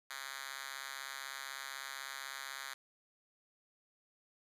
5% pulse tone with high-pass filter, 136 Hz, C#3, 33 cents flat, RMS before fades -45 dBFS, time 0.1-2.74 s, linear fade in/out 5 ms, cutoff 1800 Hz, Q 1.1, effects resampled to 32000 Hz

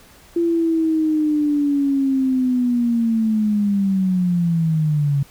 sine linear sweep, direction down, 341.8 to 138.3 Hz, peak -15 dBFS, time 0.36-5.23 s, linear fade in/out 5 ms, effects pink hiss -48 dBFS RMS until 5.3 s

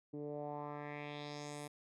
10% pulse tone with low-pass filter sweep, 146.83 Hz, D3, in tune, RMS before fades -45 dBFS, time 0.13-1.68 s, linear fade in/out 10 ms, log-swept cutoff 340 to 11000 Hz, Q 2.7, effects none

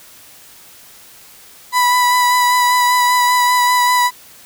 35% pulse tone with vibrato, 987.8 Hz, B5, in tune, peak -9 dBFS, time 1.72-4.11 s, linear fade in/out 50 ms, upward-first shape sine, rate 5.1 Hz, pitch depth 16 cents each way, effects white hiss -42 dBFS RMS until 4.45 s

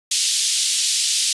pink band-pass noise, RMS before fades -20 dBFS, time 0.11-1.33 s, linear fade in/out 5 ms, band 3400 to 10000 Hz, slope 24 dB/octave, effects resampled to 24000 Hz

